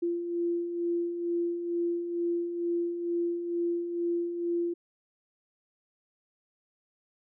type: beating tone pair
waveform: sine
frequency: 342.1 / 344.3 Hz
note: F4 / F4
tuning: -36 / -25 cents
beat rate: 2.2 Hz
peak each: -37 / -28 dBFS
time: 0.02-4.74 s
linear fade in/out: 10 ms
effects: none